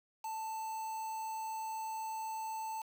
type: tone with quantisation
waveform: triangle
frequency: 884 Hz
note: A5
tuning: 8 cents sharp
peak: -36 dBFS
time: 0.24-2.82 s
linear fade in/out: 5 ms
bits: 8
effects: none